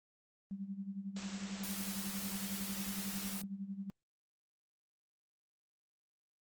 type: tone with tremolo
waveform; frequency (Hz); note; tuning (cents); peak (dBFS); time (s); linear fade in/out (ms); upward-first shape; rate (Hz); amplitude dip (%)
sine; 196.2; G3; +2; -37; 0.51-3.9; 0; sine; 11; 75
type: noise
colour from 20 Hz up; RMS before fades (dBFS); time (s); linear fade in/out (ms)
white; -43; 1.16-3.42; 5
effects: Opus 24 kbps